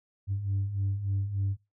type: beating tone pair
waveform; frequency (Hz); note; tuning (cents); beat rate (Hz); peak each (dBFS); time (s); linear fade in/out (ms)
sine; 96.1 / 99.5; G2 / G2; -34 / +26; 3.4; -33 / -27; 0.27-1.57; 50
effects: noise-tail reverb RT60 0.2 s tail -17 dB re dry + tanh soft clip ceiling -23 dBFS